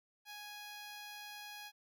10% pulse tone, 830.6 Hz, G#5, in tune, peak -39 dBFS, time 0.25-1.72 s, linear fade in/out 50 ms, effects none

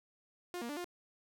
sawtooth tone with pitch steps, 354.8 / 236.1 / 292.8 / 353.3 Hz, F4 / A#3 / D4 / F4, +27 / +22 / -5 / +20 cents, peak -35 dBFS, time 0.54-0.844 s, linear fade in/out 0 ms, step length 76 ms, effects none

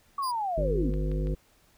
sine linear sweep, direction down, 1146 to 225.8 Hz, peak -27 dBFS, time 0.18-0.9 s, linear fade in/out 5 ms
sawtooth tone, 4859 Hz, D#8, 42 cents flat, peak -33 dBFS, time 0.22-0.32 s, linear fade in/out 20 ms
harmonic tone, 50.8 Hz, G#1, 38 cents flat, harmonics 1 / 3 / 5 / 7 / 9 / 10, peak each -27 / -32 / -39 / -38 / -43 / -41 dBFS, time 0.57-1.35 s, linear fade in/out 10 ms
clicks, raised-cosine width 0.3 ms, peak -34 dBFS, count 3, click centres 0.939 / 1.116 / 1.271 s
effects pink hiss -63 dBFS RMS until 1.77 s

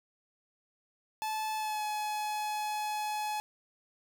45% pulse tone with pitch glide, 867 to 847.2 Hz, A5 to G#5, -26 to +34 cents, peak -32 dBFS, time 1.22-3.4 s, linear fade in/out 0 ms, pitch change -40 cents, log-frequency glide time 1.56-1.84 s, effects none

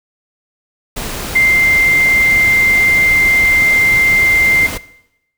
sine tone in noise, 2093 Hz, C7, in tune, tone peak -7 dBFS, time 1.35-4.67 s, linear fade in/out 10 ms, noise pink, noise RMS -23 dBFS, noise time 0.96-4.78 s, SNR +13 dB, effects noise-tail reverb RT60 0.8 s tail -18 dB re dry

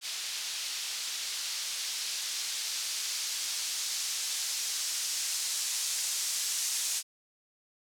violet noise with low-pass filter sweep, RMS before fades -34 dBFS, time 0.01-7.03 s, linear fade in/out 50 ms, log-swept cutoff 4200 to 6500 Hz, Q 1.1, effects none

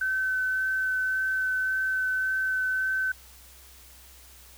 sine tone with vibrato, 1526 Hz, G6, 47 cents flat, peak -24 dBFS, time 0.01-3.12 s, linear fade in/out 5 ms, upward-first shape sine, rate 1.8 Hz, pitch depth 10 cents each way, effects added 63 Hz sine -53 dBFS peak until 4.57 s + white hiss -52 dBFS RMS until 4.57 s

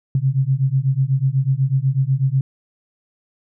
sine beating tone pair, 130 / 138.1 Hz, C3 / C#3, -11 / -6 cents, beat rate 8.1 Hz, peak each -18 dBFS, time 0.15-2.41 s, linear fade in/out 2 ms, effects none

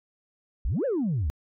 sine exponential two-way sweep, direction up then down, 43.65 to 587.3 to 64.3 Hz, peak -22 dBFS, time 0.65-1.3 s, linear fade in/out 0 ms, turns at 0.85 s, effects tanh soft clip ceiling -21 dBFS

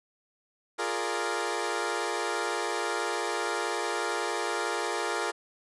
15% pulse chord, Bb dominant seventh, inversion second, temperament equal, 349.2 / 415.3 / 466.2 / 587.3 Hz, F4 / Ab4 / Bb4 / D5, 0 / 0 / 0 / 0 cents, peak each -28 / -27 / -27 / -31 dBFS, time 0.78-5.32 s, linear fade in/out 20 ms, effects resampled to 24000 Hz

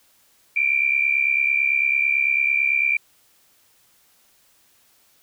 sine tone pair together, 2317 / 2386 Hz, D7 / D7, -24 / +27 cents, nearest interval minor second, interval 51 cents, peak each -21 / -19 dBFS, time 0.56-2.97 s, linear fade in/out 5 ms, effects white hiss -59 dBFS RMS until 5.22 s

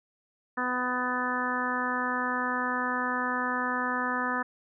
harmonic tone, 250 Hz, B3, 21 cents sharp, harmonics 1 / 2 / 3 / 4 / 5 / 6 / 7, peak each -34 / -38 / -38 / -33 / -33 / -35 / -33 dBFS, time 0.57-4.43 s, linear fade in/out 10 ms, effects none

